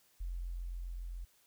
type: tone with level ramp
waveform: sine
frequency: 43.65 Hz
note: F1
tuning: in tune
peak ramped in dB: -36 to -40 dBFS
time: 0.2-1.25 s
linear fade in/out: 10 ms
effects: white hiss -69 dBFS RMS until 1.46 s